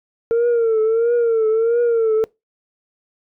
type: tone with vibrato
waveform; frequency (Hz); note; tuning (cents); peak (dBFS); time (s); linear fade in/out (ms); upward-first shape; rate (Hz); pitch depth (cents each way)
sine; 456.9; A#4; -35; -11; 0.31-2.24; 0; triangle; 1.5; 92
effects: noise-tail reverb RT60 0.2 s tail -24 dB re dry + tanh soft clip ceiling -12 dBFS